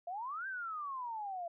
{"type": "exponential two-way sweep", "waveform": "sine", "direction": "up then down", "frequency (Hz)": [670, 1601, 670], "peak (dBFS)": -38, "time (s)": [0.07, 1.48], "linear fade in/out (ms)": 5, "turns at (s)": 0.47, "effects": []}